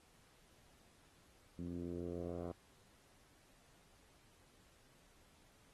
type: tone with low-pass filter sweep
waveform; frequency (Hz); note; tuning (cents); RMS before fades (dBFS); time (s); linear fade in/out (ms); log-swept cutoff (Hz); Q
10% pulse; 86.8; F2; -10; -44; 1.59-2.52; 0; 230 to 790; 2
effects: pink hiss -69 dBFS RMS until 5.73 s + AAC 32 kbps